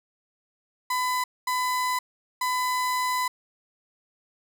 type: tone bursts at uneven times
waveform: 35% pulse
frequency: 1004 Hz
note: B5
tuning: 28 cents sharp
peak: -22 dBFS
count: 3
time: 0.9-1.24 / 1.47-1.99 / 2.41-3.28 s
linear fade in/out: 5 ms
effects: none